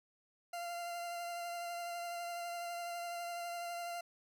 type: tone with vibrato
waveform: 40% pulse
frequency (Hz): 692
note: F5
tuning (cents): -16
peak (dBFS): -39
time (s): 0.53-4.01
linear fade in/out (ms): 5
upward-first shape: sine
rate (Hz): 12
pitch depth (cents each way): 15
effects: none